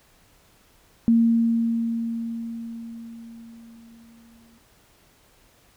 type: tone with exponential decay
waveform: sine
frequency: 230.2 Hz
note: A#3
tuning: 22 cents flat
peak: -13 dBFS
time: 1.08-4.58 s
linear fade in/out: 0 ms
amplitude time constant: 760 ms
effects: pink hiss -58 dBFS RMS until 5.76 s